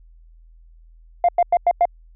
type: tone bursts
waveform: sine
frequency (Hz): 698.5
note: F5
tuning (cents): 0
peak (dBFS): -10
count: 5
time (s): 1.24-1.854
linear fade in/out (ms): 2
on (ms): 46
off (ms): 96
effects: tanh soft clip ceiling -9 dBFS + added 41 Hz sine -45 dBFS peak until 2.15 s